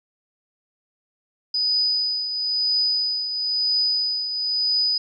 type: tone with tremolo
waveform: sine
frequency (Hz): 4978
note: D#8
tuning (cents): 0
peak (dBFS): -17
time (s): 1.54-4.98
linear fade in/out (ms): 5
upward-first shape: triangle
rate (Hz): 1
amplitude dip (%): 60
effects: none